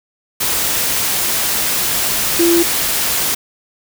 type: tone in noise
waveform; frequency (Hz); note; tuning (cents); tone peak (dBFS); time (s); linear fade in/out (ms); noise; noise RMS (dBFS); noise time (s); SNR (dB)
sine; 340; F4; -46; -10; 2.39-2.63; 10; white; -17; 0.4-3.35; +4
effects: none